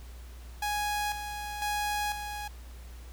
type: tone with tremolo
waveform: sawtooth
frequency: 830.6 Hz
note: G#5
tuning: in tune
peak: -25 dBFS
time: 0.62-2.48 s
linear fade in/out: 5 ms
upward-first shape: square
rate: 1 Hz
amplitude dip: 55%
effects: added 60 Hz sine -43 dBFS peak until 3.12 s + pink hiss -55 dBFS RMS until 3.12 s